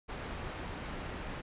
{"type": "low-pass noise", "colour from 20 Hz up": "pink", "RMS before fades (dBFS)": -41, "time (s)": [0.08, 1.42], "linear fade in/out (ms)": 20, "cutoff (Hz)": 2600, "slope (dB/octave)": 12, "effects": ["resampled to 8000 Hz"]}